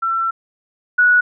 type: tone pair in turn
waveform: sine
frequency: 1345 / 1466.8 Hz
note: E6 / F#6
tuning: +34 / -15 cents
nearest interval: major second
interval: 151 cents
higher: second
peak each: -16 / -9 dBFS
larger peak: second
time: 0.02-0.31 / 0.98-1.21 s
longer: first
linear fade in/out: 10 ms
effects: none